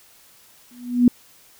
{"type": "tone with exponential growth", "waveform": "sine", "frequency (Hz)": 244.3, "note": "B3", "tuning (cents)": -19, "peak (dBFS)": -7, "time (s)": [0.71, 1.08], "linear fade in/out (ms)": 2, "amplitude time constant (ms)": 79, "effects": ["white hiss -52 dBFS RMS until 1.59 s"]}